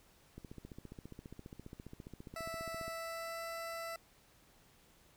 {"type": "click train", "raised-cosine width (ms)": 3, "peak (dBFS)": -35, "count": 38, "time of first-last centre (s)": [0.38, 2.88], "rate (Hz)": 14.8}
{"type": "tone with pitch glide", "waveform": "20% pulse", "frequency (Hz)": [659.3, 665.4], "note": ["E5", "E5"], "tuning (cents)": [0, 16], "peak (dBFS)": -36, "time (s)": [2.36, 3.96], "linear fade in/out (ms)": 2, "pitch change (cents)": 16, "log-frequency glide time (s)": [2.92, 3.43]}
{"effects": ["pink hiss -66 dBFS RMS until 5.16 s"]}